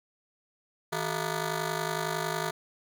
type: ring-modulated tone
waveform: 10% pulse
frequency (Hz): 268.9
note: C4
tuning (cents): +47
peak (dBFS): -18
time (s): 0.92-2.51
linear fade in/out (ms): 10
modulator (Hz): 109
effects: none